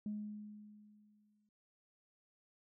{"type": "tone with exponential decay", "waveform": "sine", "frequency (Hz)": 209.9, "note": "G#3", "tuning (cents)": 19, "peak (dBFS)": -36, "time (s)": [0.06, 1.49], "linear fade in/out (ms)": 2, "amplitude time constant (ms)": 310, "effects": ["noise-tail reverb RT60 0.2 s tail -22 dB re dry", "tanh soft clip ceiling -33 dBFS"]}